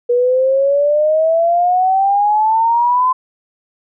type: exponential sweep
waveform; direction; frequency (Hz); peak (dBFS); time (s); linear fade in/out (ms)
sine; up; 480 to 1031; -10; 0.09-3.13; 10
effects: none